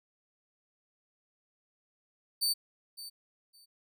sawtooth tone with echo, 4566 Hz, D8, 50 cents flat, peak -24 dBFS, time 2.41-2.54 s, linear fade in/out 20 ms, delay 560 ms, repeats 2, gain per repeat -15 dB, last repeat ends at 3.66 s, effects none

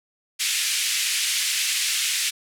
pink band-pass noise, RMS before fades -24 dBFS, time 0.39-2.31 s, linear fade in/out 20 ms, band 2200 to 11000 Hz, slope 24 dB/octave, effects none

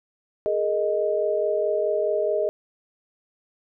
sine chord, Ab suspended second, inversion none, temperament equal with one note detuned, 415.3 / 460 / 622.3 Hz, Ab4 / Bb4 / Eb5, 0 / -23 / 0 cents, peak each -25 / -28 / -23 dBFS, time 0.46-2.49 s, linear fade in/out 0 ms, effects none

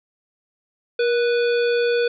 harmonic tone with a mistuned harmonic, 493.9 Hz, B4, in tune, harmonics 1 / 3 / 5 / 7 / 9, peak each -17 / -27 / -31 / -34 / -36 dBFS, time 0.99-2.08 s, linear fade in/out 5 ms, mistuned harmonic 1, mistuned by -63 cents, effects none

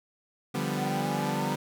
sawtooth chord, G dominant seventh, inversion second, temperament equal, 146.83 / 174.61 / 196 / 246.9 Hz, D3 / F3 / G3 / B3, 0 / 0 / 0 / 0 cents, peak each -29 / -32 / -29 / -30 dBFS, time 0.54-1.56 s, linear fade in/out 10 ms
sine exponential sweep, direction up, 740 to 939 Hz, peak -33 dBFS, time 0.77-1.55 s, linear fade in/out 10 ms
effects none

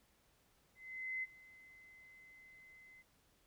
sine tone with ADSR envelope, 2049 Hz, C7, 37 cents flat, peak -37 dBFS, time 0.75-3.03 s, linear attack 480 ms, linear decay 28 ms, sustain -21 dB, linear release 25 ms, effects pink hiss -73 dBFS RMS until 3.46 s

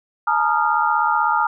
sine tone cluster, 856 / 932 / 1229 / 1385 Hz, A5 / A#5 / D#6 / F6, -48 / -1 / -22 / -15 cents, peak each -21 dBFS, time 0.27-1.47 s, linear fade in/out 5 ms, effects none

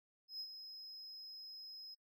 triangle tone with ADSR envelope, 5110 Hz, D#8, 45 cents sharp, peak -40 dBFS, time 0.28-1.95 s, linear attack 120 ms, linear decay 66 ms, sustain -8 dB, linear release 16 ms, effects noise-tail reverb RT60 0.1 s tail -21 dB re dry

